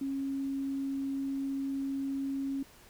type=tone; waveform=sine; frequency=273.1 Hz; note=C#4; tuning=26 cents flat; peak=-31 dBFS; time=0.01-2.63 s; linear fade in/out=5 ms; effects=pink hiss -57 dBFS RMS until 2.89 s